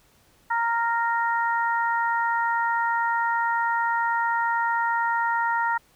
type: harmonic tone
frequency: 464.5 Hz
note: A#4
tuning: 6 cents flat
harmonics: 2 / 3 / 4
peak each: -23 / -27 / -29 dBFS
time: 0.5-5.78 s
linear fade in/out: 10 ms
effects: pink hiss -60 dBFS RMS until 5.95 s